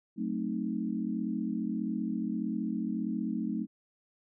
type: chord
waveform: sine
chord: F# diminished seventh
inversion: none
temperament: equal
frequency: 185 / 220 / 261.6 / 311.1 Hz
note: F#3 / A3 / C4 / Eb4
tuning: 0 / 0 / 0 / 0 cents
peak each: -37 / -33 / -37 / -37 dBFS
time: 0.16-3.67 s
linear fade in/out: 50 ms
effects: none

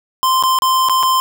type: tone with dropouts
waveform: square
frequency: 1041 Hz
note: C6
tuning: 9 cents flat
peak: -12 dBFS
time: 0.23-1.2 s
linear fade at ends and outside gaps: 0 ms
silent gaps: 0.426-0.436 / 0.588-0.621 / 0.887-0.896 / 1.029-1.033 s
effects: none

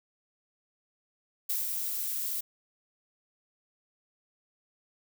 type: noise with ADSR envelope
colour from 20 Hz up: violet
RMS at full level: -30 dBFS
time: 1.49-2.41 s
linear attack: 10 ms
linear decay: 170 ms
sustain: -3 dB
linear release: 7 ms
effects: none

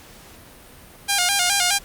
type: tone with vibrato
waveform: 5% pulse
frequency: 757 Hz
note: F#5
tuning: 39 cents sharp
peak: -5 dBFS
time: 1.08-1.79 s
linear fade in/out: 20 ms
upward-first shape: square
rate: 4.8 Hz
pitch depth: 100 cents each way
effects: pink hiss -45 dBFS RMS until 1.84 s + Opus 48 kbps

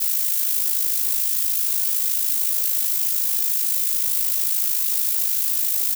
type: noise with amplitude modulation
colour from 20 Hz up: violet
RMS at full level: -19 dBFS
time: 0-5.95 s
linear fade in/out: 10 ms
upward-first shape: sine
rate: 53.5 Hz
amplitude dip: 50%
effects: none

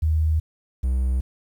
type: tone pair in turn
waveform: sine / triangle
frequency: 78.6 / 63.99 Hz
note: D#2 / C2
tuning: +18 / -38 cents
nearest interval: major third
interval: 356 cents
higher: first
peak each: -17 dBFS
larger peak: neither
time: 0.02-0.4 / 0.83-1.21 s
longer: neither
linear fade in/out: 10 ms
effects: 9-bit

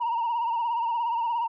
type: tone with vibrato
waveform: sine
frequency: 935 Hz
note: A#5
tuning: 5 cents sharp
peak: -22 dBFS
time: 0-1.48 s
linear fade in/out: 20 ms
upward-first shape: triangle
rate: 17 Hz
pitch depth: 74 cents each way
effects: tanh soft clip ceiling -22 dBFS

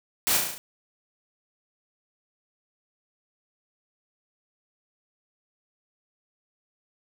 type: noise with echo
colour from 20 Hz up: white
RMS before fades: -24 dBFS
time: 0.27-0.37 s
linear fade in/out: 0 ms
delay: 35 ms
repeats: 6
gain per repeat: -3 dB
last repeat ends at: 0.58 s
effects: none

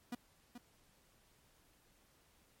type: tone with echo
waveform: 45% pulse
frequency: 242.5 Hz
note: B3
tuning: 31 cents flat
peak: -39 dBFS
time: 0.12-0.15 s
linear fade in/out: 5 ms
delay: 430 ms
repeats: 1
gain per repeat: -9 dB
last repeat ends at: 0.58 s
effects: pink hiss -70 dBFS RMS until 2.6 s + MP3 64 kbps

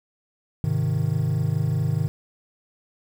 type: chord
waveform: triangle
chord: Ab major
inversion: none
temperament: equal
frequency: 103.83 / 130.81 / 155.56 Hz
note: Ab2 / C3 / Eb3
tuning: 0 / 0 / 0 cents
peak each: -24 / -23 / -22 dBFS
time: 0.64-2.08 s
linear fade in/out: 0 ms
effects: 8-bit

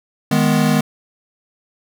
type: chord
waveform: square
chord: G# minor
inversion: second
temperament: equal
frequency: 155.56 / 207.7 / 246.9 Hz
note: D#3 / G#3 / B3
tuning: 0 / 0 / 0 cents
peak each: -18 dBFS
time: 0.31-0.81 s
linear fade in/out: 5 ms
effects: none

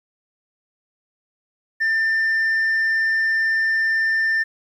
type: tone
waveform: sine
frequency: 1791 Hz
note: A6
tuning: 30 cents sharp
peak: -14 dBFS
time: 1.8-4.44 s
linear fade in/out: 20 ms
effects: tanh soft clip ceiling -16 dBFS + 9-bit

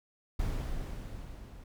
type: noise with level ramp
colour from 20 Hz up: brown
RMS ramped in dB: -32 to -48 dBFS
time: 0.39-1.64 s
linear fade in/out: 5 ms
effects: none

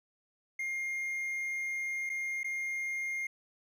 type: tone with dropouts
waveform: triangle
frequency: 2123 Hz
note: C7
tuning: 25 cents sharp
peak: -31 dBFS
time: 0.59-3.27 s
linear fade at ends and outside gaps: 5 ms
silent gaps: 2.094-2.098 / 2.433-2.443 s
effects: none

